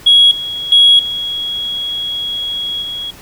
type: tone with level steps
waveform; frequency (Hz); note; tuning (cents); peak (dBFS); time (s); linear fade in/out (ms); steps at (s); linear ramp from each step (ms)
sine; 3322; G#7; 0; -3 / -19 / -3 / -17 / -20; 0.06-3.11; 10; 0.31 / 0.72 / 0.99 / 2.82; 2
effects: tanh soft clip ceiling 0 dBFS + pink hiss -38 dBFS RMS until 3.21 s